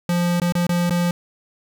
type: tone with dropouts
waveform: square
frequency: 174.61 Hz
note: F3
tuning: in tune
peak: -18 dBFS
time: 0.09-1.11 s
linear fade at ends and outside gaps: 2 ms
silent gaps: 0.4-0.417 / 0.523-0.552 / 0.668-0.692 / 0.896-0.906 s
effects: 8-bit